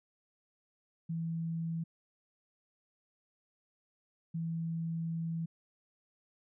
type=tone bursts at uneven times; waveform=sine; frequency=164.81 Hz; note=E3; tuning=in tune; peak=-33 dBFS; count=2; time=1.09-1.84 / 4.34-5.46 s; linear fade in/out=10 ms; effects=none